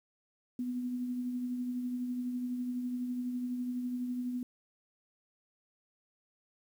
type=tone with tremolo; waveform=sine; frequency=247.7 Hz; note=B3; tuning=5 cents sharp; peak=-31 dBFS; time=0.59-4.43 s; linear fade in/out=2 ms; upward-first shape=triangle; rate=12 Hz; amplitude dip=40%; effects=10-bit